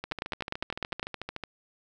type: two click trains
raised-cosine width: 0.3 ms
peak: -14 / -19 dBFS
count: 10 / 20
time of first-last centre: 0.12-1.029 / 0.04-1.437 s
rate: 9.9 / 13.6 Hz
effects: none